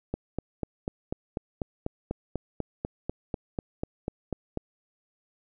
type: click train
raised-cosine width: 2 ms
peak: -16 dBFS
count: 19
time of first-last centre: 0.14-4.573 s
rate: 4.06 Hz
effects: none